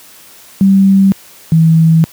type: tone pair in turn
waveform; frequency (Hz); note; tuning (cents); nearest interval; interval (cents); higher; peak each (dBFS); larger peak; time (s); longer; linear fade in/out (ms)
sine; 194.3 / 162.21; G3 / E3; -15 / -28; minor third; 313; first; -4; neither; 0.61-1.12 / 1.52-2.04; second; 0
effects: white hiss -39 dBFS RMS until 2.12 s + high-pass 80 Hz 12 dB/octave